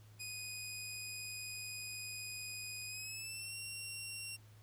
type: tone with pitch glide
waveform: 15% pulse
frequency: 2489 to 2746 Hz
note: D#7 to F7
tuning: 0 to -30 cents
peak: -36 dBFS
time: 0.19-4.37 s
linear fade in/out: 20 ms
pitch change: +170 cents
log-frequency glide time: 2.87-3.55 s
effects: added 106 Hz sine -57 dBFS peak until 4.62 s + pink hiss -67 dBFS RMS until 4.62 s